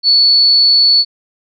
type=tone; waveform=sine; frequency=4435 Hz; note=C#8; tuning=in tune; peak=-6 dBFS; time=0.03-1.05 s; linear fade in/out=50 ms; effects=none